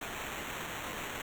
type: noise with sample-and-hold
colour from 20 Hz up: violet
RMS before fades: -40 dBFS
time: 0.01-1.22 s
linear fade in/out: 5 ms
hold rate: 4900 Hz
effects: none